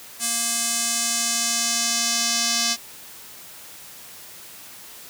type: tone with band-pass filter sweep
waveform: square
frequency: 233.1 Hz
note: A#3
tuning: in tune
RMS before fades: -23 dBFS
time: 0.19-2.77 s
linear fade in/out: 50 ms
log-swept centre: 8400 to 5500 Hz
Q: 1.9
effects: white hiss -42 dBFS RMS until 5.09 s + high-pass 60 Hz 12 dB/octave